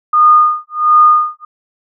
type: tone with tremolo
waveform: sine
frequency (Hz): 1224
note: D#6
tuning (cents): -29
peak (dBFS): -3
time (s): 0.13-1.45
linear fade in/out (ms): 5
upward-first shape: sine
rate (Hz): 1.4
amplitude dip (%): 100
effects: none